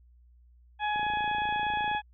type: harmonic tone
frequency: 840 Hz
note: G#5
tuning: 19 cents sharp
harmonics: 1 / 2 / 3 / 4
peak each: -28 / -34 / -38 / -40 dBFS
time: 0.79-2.02 s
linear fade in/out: 50 ms
type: click train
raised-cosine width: 2 ms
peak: -30 dBFS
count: 29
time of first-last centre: 0.96-1.949 s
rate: 28.3 Hz
effects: added 60 Hz sine -55 dBFS peak until 2.13 s